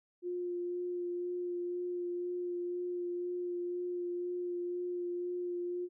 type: tone with vibrato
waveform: sine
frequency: 353.7 Hz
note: F4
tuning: 22 cents sharp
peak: -34 dBFS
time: 0.22-5.89 s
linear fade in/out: 50 ms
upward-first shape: sine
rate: 2 Hz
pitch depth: 12 cents each way
effects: none